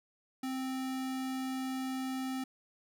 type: tone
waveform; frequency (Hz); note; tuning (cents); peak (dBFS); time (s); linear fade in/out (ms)
square; 261.6; C4; 0; -35; 0.43-2.44; 5
effects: none